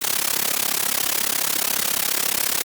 white noise with amplitude modulation, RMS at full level -18 dBFS, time 0.01-2.63 s, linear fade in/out 20 ms, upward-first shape sine, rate 34.3 Hz, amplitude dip 90%, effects high-pass 150 Hz 12 dB/octave + Opus 48 kbps

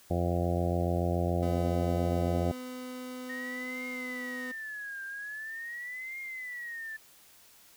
harmonic tone, 87.1 Hz, F2, 4 cents flat, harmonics 1 / 2 / 3 / 4 / 5 / 6 / 7 / 8 / 9, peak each -30 / -33 / -39 / -35 / -41 / -37 / -37 / -37 / -43 dBFS, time 0.1-2.52 s, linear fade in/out 10 ms
30% pulse tone with pitch glide, 252.7 to 251.1 Hz, B3 to B3, +40 to +29 cents, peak -36 dBFS, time 1.42-4.52 s, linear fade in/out 10 ms, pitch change -11 cents, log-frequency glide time 3.73-4.04 s
sine tone with vibrato, 1839 Hz, A#6, 24 cents flat, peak -37 dBFS, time 3.29-6.97 s, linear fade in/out 10 ms, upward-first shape triangle, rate 0.43 Hz, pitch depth 260 cents each way
effects white hiss -58 dBFS RMS until 7.76 s

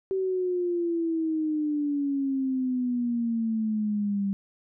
sine exponential sweep, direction down, 384.8 to 196 Hz, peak -24 dBFS, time 0.11-4.33 s, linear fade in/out 0 ms, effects none

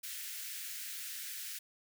white high-pass noise, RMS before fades -43 dBFS, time 0.03-1.59 s, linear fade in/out 10 ms, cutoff 1500 Hz, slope 48 dB/octave, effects none

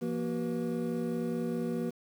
triangle tone cluster, 171.2 / 236 / 376.9 / 483.5 Hz, F3 / A#3 / F#4 / B4, -34 / +22 / +32 / -37 cents, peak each -35 / -31 / -36 / -36 dBFS, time 0.01-1.91 s, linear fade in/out 20 ms, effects 9-bit

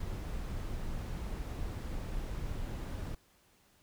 brown noise, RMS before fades -38 dBFS, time 0-3.15 s, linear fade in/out 5 ms, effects pink hiss -67 dBFS RMS until 3.82 s

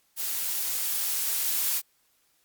blue noise with level ramp, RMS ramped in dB -30 to -26 dBFS, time 0.16-1.82 s, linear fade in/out 50 ms, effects white hiss -68 dBFS RMS until 2.44 s + Opus 48 kbps

